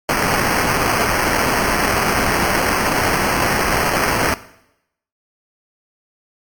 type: noise with sample-and-hold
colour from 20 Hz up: white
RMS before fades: -17 dBFS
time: 0.09-4.34 s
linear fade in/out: 2 ms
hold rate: 3675 Hz
effects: noise-tail reverb RT60 0.8 s tail -17 dB re dry + MP3 96 kbps